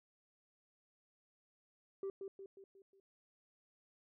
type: tone with echo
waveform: sine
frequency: 390 Hz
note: G4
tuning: 9 cents flat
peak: -36 dBFS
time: 2.03-2.1 s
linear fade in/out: 2 ms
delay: 180 ms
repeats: 5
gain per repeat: -6 dB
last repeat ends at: 3 s
effects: tanh soft clip ceiling -37 dBFS